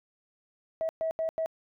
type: tone bursts at uneven times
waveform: sine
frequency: 646 Hz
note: E5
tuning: 35 cents flat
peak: -26 dBFS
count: 4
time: 0.81-0.89 / 1.01-1.11 / 1.19-1.29 / 1.38-1.46 s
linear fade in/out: 0 ms
effects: tanh soft clip ceiling -22 dBFS